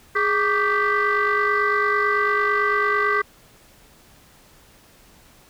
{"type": "tone cluster", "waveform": "sine", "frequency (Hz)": [415.8, 1147, 1196, 1559, 1978], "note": ["G#4", "D6", "D6", "G6", "B6"], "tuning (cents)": [2, -41, 31, -10, 2], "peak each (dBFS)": -23, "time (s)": [0.15, 3.22], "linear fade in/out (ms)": 10, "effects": ["tanh soft clip ceiling -11 dBFS", "pink hiss -52 dBFS RMS until 5.49 s"]}